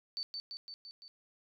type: tone with echo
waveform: sine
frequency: 4542 Hz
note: C#8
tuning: 41 cents sharp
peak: -35 dBFS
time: 0.17-0.23 s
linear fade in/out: 0 ms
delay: 170 ms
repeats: 5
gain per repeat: -3 dB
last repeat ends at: 1.08 s
effects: none